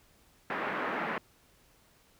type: band-pass noise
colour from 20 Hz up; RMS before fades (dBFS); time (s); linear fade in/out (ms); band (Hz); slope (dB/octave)
white; -34; 0.5-1.18; 2; 180 to 1900; 24
effects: pink hiss -64 dBFS RMS until 2.19 s